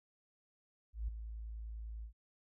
sine tone with ADSR envelope, 55 Hz, A1, in tune, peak -33 dBFS, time 0.93-2.13 s, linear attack 150 ms, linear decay 9 ms, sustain -9 dB, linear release 96 ms, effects none

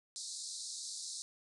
pink band-pass noise, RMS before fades -44 dBFS, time 0.16-1.22 s, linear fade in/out 0 ms, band 3900 to 9600 Hz, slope 96 dB/octave, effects none

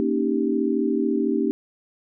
sine chord, Eb dominant seventh, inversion second, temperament equal, 233.1 / 277.2 / 311.1 / 392 Hz, Bb3 / Db4 / Eb4 / G4, 0 / 0 / 0 / 0 cents, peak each -25 dBFS, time 0-1.51 s, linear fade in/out 0 ms, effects none

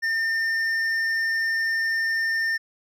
triangle tone with hard clipping, 1808 Hz, A6, 47 cents sharp, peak -23 dBFS, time 0.02-2.58 s, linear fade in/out 20 ms, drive 9 dB, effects none

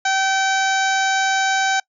harmonic tone, 771 Hz, G5, 29 cents flat, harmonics 1 / 2 / 3 / 4 / 5 / 6 / 7 / 8 / 9, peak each -19 / -20 / -28 / -31 / -29 / -35 / -34 / -30 / -31 dBFS, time 0.05-1.8 s, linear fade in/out 5 ms, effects noise-tail reverb RT60 0.1 s tail -26 dB re dry

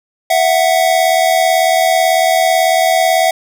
square tone pair together, 661.9 / 740 Hz, E5 / F#5, +7 / 0 cents, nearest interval major second, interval 193 cents, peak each -13 dBFS, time 0.3-3.31 s, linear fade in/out 5 ms, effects none

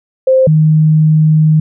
sine tone pair in turn, 523.3 / 155.58 Hz, C5 / D#3, 0 / 0 cents, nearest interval octave + major sixth, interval 2100 cents, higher first, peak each -5 dBFS, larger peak neither, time 0.27-0.47 / 0.47-1.6 s, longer second, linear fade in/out 5 ms, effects none

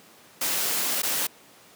white noise with dropouts, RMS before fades -26 dBFS, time 0.41-1.27 s, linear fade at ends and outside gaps 5 ms, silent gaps 1.02-1.031 s, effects pink hiss -52 dBFS RMS until 1.75 s + high-pass 200 Hz 12 dB/octave

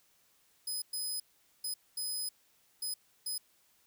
15% pulse tone bursts at uneven times, 5030 Hz, D#8, 18 cents sharp, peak -29 dBFS, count 6, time 0.67-0.82 / 0.93-1.2 / 1.64-1.74 / 1.97-2.29 / 2.82-2.94 / 3.26-3.38 s, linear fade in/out 5 ms, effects white hiss -69 dBFS RMS until 3.86 s

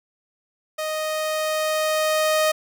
sawtooth tone with level ramp, 622 Hz, D#5, 1 cent flat, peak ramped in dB -21 to -13 dBFS, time 0.78-2.52 s, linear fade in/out 10 ms, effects none

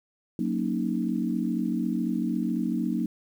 sine chord, D# minor seventh, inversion first, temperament equal, 185 / 233.1 / 277.2 / 311.1 Hz, F#3 / A#3 / C#4 / D#4, 0 / 0 / 0 / 0 cents, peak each -30 / -28 / -33 / -31 dBFS, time 0.39-3.06 s, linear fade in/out 2 ms, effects 9-bit

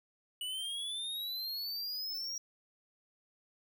square exponential sweep, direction up, 2934 to 5700 Hz, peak -37 dBFS, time 0.41-2.38 s, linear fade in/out 2 ms, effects none

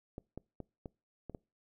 clicks, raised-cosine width 2 ms, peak -29 dBFS, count 6, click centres 0.181 / 0.376 / 0.603 / 0.858 / 1.297 / 1.348 s, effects noise-tail reverb RT60 0.3 s tail -25 dB re dry

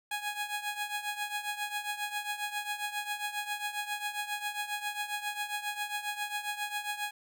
15% pulse tone with tremolo, 830.6 Hz, G#5, in tune, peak -24 dBFS, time 0.11-7.11 s, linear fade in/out 5 ms, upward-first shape triangle, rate 7.4 Hz, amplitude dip 80%, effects none

